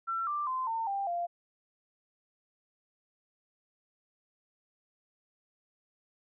sine tone with pitch steps, 1348 / 1180.3 / 1033.5 / 904.9 / 792.3 / 693.7 Hz, E6 / D6 / C6 / A5 / G5 / F5, +38 / +8 / -22 / +48 / +18 / -12 cents, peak -30 dBFS, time 0.07-1.27 s, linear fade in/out 20 ms, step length 200 ms, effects none

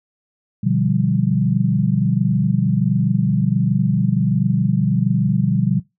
sine chord, G dominant seventh, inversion first, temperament equal with one note detuned, 123.47 / 148.02 / 174.61 / 196 Hz, B2 / D3 / F3 / G3, 0 / +14 / 0 / 0 cents, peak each -20 dBFS, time 0.63-5.8 s, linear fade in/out 10 ms, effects noise-tail reverb RT60 0.2 s tail -20 dB re dry

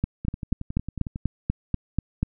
two click trains, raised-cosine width 5 ms, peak -10 / -19 dBFS, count 10 / 11, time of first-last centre 0.04-2.23 / 0.25-1.159 s, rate 4.11 / 11 Hz, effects none

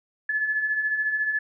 sine beating tone pair, 1710 / 1724 Hz, A6 / A6, -50 / -36 cents, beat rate 14 Hz, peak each -32 / -23 dBFS, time 0.29-1.39 s, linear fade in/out 5 ms, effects none

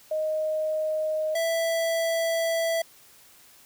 sine / square tone pair in turn, 622.3 / 660.8 Hz, D#5 / E5, 0 / +4 cents, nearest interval minor second, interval 104 cents, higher second, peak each -24 dBFS, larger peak neither, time 0.11-1.35 / 1.35-2.82 s, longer second, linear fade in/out 5 ms, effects white hiss -54 dBFS RMS until 3.65 s

